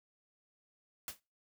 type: noise with exponential decay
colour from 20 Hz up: white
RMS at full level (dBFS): -37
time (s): 1.08-1.2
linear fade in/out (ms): 1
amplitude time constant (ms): 24
effects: noise-tail reverb RT60 0.3 s tail -25 dB re dry